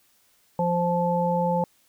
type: harmonic tone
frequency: 174.2 Hz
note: F3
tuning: 4 cents flat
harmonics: 1 / 3 / 5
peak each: -25 / -25 / -25 dBFS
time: 0.59-1.64 s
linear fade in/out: 2 ms
effects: white hiss -63 dBFS RMS until 1.88 s